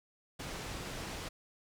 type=low-pass noise; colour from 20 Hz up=pink; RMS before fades=-42 dBFS; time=0.39-1.29 s; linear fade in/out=10 ms; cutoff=7700 Hz; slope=12 dB/octave; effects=none